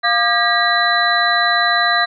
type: tone cluster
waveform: sine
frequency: 701 / 1198 / 1621 / 1920 / 3997 Hz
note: F5 / D6 / G#6 / B6 / B7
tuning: +6 / +34 / -42 / -49 / +20 cents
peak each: -19 dBFS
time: 0.03-2.06 s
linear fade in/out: 20 ms
effects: none